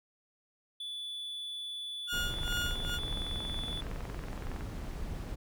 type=tone; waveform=triangle; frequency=3459 Hz; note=A7; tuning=30 cents flat; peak=-36 dBFS; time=0.8-3.81 s; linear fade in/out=5 ms
type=tone with tremolo; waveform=30% pulse; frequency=1431 Hz; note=F6; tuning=42 cents sharp; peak=-29 dBFS; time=2.07-2.99 s; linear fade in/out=50 ms; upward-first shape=sine; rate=2.4 Hz; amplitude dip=95%
type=noise; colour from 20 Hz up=brown; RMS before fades=-38 dBFS; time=2.12-5.36 s; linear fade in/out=20 ms
type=click train; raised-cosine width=0.5 ms; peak=-29 dBFS; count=50; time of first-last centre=2.34-4.609 s; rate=21.6 Hz
effects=none